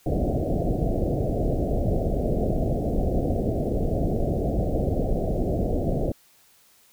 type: low-pass noise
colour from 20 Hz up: pink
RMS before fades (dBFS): -24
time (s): 0.06-6.12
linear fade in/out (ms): 5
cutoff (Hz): 720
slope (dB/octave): 96
effects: white hiss -58 dBFS RMS until 6.92 s